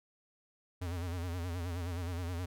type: tone with vibrato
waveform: square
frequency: 87.31 Hz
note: F2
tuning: in tune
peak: -36 dBFS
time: 0.81-2.46 s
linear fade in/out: 10 ms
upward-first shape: sine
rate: 9.5 Hz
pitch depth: 87 cents each way
effects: none